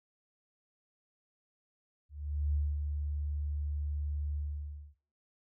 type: tone with ADSR envelope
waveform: sine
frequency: 73.42 Hz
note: D2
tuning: in tune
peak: -27 dBFS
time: 2.09-4.95 s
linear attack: 450 ms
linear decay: 230 ms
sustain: -5 dB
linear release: 590 ms
effects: noise-tail reverb RT60 0.4 s tail -19 dB re dry